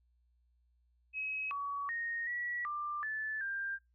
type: tone with pitch steps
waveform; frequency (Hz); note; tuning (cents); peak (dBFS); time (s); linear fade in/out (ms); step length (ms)
sine; 2555 / 1131 / 1859 / 1934 / 1187 / 1743 / 1591; D#7 / C#6 / A#6 / B6 / D6 / A6 / G6; +45 / +34 / -5 / -37 / +18 / -17 / +25; -35; 1.13-3.79; 50; 380
effects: noise-tail reverb RT60 0.2 s tail -26 dB re dry + added 60 Hz sine -69 dBFS peak until 3.94 s